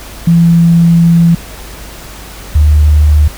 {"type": "tone pair in turn", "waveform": "sine", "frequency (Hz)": [168.6, 75.1], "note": ["E3", "D2"], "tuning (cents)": [39, 39], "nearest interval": "octave + major second", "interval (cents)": 1400, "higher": "first", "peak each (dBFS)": -3, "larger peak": "neither", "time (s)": [[0.27, 1.35], [2.55, 3.28]], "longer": "first", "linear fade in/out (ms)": 5, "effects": ["added 50 Hz sine -30 dBFS peak until 3.37 s", "pink hiss -30 dBFS RMS until 3.37 s"]}